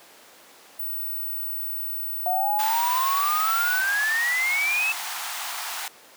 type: tone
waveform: sine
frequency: 15870 Hz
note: B9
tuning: 7 cents sharp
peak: -27 dBFS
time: 0.79-3.81 s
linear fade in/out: 5 ms
type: exponential sweep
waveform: sine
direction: up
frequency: 723 to 2637 Hz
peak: -21 dBFS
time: 2.26-4.92 s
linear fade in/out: 2 ms
type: high-pass noise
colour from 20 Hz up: pink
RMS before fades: -32 dBFS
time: 2.59-5.88 s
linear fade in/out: 2 ms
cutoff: 690 Hz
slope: 96 dB/octave
effects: pink hiss -49 dBFS RMS until 6.16 s + high-pass 400 Hz 12 dB/octave